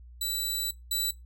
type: tone pair in turn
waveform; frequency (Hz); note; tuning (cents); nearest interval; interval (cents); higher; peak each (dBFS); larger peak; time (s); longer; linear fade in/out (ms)
15% pulse; 3955 / 3955; B7 / B7; +2 / +2; unison; 0; neither; -21 / -19; second; 0.21-0.71 / 0.91-1.11; first; 5
effects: noise-tail reverb RT60 0.2 s tail -21 dB re dry + added 60 Hz sine -46 dBFS peak until 1.25 s